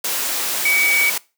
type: tone in noise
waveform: sine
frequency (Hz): 2267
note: C#7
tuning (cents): +38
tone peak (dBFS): -14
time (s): 0.65-1.1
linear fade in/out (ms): 5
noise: white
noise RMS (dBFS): -22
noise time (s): 0.04-1.18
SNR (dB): +5
effects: noise-tail reverb RT60 0.3 s tail -22 dB re dry + high-pass 300 Hz 12 dB/octave